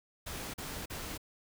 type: noise bursts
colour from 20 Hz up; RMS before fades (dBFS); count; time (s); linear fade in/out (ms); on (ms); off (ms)
pink; -41; 3; 0.26-1.178; 10; 280; 39
effects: none